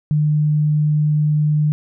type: tone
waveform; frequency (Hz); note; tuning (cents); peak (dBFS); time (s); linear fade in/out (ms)
sine; 150.8; D3; +46; -13; 0.11-1.72; 0
effects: none